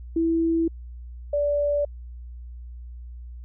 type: tone pair in turn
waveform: sine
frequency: 329.6 / 580.5 Hz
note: E4 / D5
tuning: 0 / -20 cents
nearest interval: minor seventh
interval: 980 cents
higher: second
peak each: -19 / -20 dBFS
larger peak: first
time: 0.16-0.68 / 1.33-1.85 s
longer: neither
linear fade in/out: 5 ms
effects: added 60 Hz sine -36 dBFS peak until 3.44 s